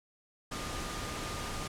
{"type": "tone in noise", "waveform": "sine", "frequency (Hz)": 1215, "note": "D#6", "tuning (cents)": -42, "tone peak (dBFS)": -45, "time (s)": [0.51, 1.68], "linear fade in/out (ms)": 10, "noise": "pink", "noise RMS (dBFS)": -38, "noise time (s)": [0.51, 1.68], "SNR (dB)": -10, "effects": ["low-pass 9000 Hz 12 dB/octave"]}